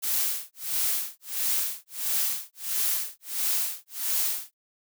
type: noise with tremolo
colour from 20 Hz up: blue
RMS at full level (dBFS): -25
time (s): 0.02-4.54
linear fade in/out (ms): 20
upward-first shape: sine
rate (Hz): 1.5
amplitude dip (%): 100
effects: none